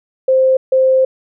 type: tone bursts at uneven times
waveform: sine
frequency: 523.3 Hz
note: C5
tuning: in tune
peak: -8 dBFS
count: 2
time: 0.28-0.57 / 0.72-1.05 s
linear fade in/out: 5 ms
effects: none